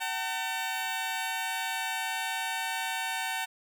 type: tone pair together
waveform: 15% pulse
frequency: 760 / 900.2 Hz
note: F#5 / A5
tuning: +46 / +39 cents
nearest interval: minor third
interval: 293 cents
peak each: -27 dBFS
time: 0-3.46 s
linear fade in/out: 20 ms
effects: none